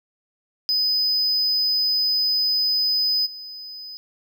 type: tone with level steps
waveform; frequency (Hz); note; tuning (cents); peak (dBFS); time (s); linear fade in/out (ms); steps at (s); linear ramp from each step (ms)
triangle; 5010; D#8; +11; -17 / -33; 0.69-3.97; 0; 3.25; 20
effects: none

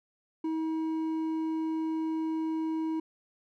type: tone with hard clipping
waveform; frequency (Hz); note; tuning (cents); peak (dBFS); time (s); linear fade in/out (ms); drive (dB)
sine; 319.5; D#4; +46; -30; 0.44-3; 5; 5
effects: none

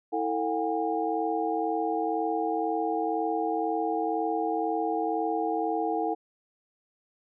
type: tone cluster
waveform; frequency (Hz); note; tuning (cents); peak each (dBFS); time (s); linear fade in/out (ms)
sine; 325 / 446 / 725 / 807; E4 / A4 / F#5 / G#5; -24 / +23 / -35 / -50; -31; 0.12-6.15; 20
effects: none

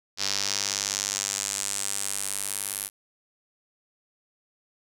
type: tone with band-pass filter sweep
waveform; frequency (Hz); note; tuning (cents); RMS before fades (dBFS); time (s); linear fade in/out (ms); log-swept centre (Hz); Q
sawtooth; 99.5; G2; +26; -30; 0.17-2.9; 50; 5100 to 11000; 2.8
effects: none

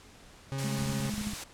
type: tone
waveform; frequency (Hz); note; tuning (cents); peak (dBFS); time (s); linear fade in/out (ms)
40% pulse; 135.9; C#3; -34; -31; 0.52-1.1; 0
type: noise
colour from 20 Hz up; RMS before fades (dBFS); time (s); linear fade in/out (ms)
white; -38; 0.58-1.44; 5
type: tone with tremolo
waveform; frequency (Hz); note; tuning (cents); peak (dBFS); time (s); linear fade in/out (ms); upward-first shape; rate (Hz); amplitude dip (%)
sine; 209.4; G#3; +15; -31; 0.64-1.33; 0; sine; 13; 55
type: clicks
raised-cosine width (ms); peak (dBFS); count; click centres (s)
5; -28; 12; 0.791 / 0.822 / 0.858 / 0.898 / 0.93 / 1.003 / 1.06 / 1.139 / 1.181 / 1.213 / 1.271 / 1.335
effects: pink hiss -54 dBFS RMS until 1.53 s + low-pass 9000 Hz 12 dB/octave

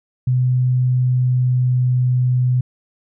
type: tone with pitch glide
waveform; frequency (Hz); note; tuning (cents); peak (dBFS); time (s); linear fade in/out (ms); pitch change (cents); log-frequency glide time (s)
sine; 126.5 to 125.77; B2 to B2; +42 to +32; -13; 0.27-2.61; 5; -10; 0.82-1.89
effects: none

